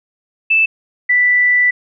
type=tone pair in turn; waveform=sine; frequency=2637 / 1975.5 Hz; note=E7 / B6; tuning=0 / 0 cents; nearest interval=perfect fourth; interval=500 cents; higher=first; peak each=-9 dBFS; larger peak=neither; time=0.5-0.66 / 1.09-1.71 s; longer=second; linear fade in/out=10 ms; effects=none